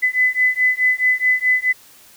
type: beating tone pair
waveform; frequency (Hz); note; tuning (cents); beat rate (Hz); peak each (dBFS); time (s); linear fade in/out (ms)
sine; 2007 / 2011.7; B6 / B6; +27 / +31; 4.7; -17; 0.02-1.73; 20
effects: white hiss -47 dBFS RMS until 2.16 s